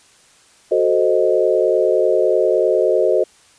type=chord; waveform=sine; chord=F# diminished seventh; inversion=none; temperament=equal; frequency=370 / 440 / 523.3 / 622.3 Hz; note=F#4 / A4 / C5 / Eb5; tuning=0 / 0 / 0 / 0 cents; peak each=-18 dBFS; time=0.71-3.24 s; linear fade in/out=10 ms; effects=white hiss -51 dBFS RMS until 3.58 s + resampled to 22050 Hz